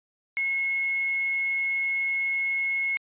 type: tone with quantisation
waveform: sine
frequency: 2174 Hz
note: C#7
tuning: 34 cents flat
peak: -24 dBFS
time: 0.37-2.97 s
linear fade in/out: 0 ms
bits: 6
effects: resampled to 8000 Hz